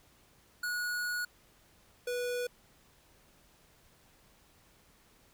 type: tone pair in turn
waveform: square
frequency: 1456 / 489.7 Hz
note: F#6 / B4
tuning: -28 / -15 cents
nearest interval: octave + perfect fifth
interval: 1887 cents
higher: first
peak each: -33 / -33 dBFS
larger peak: neither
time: 0.63-1.25 / 2.07-2.47 s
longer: first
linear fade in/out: 5 ms
effects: pink hiss -64 dBFS RMS until 5.33 s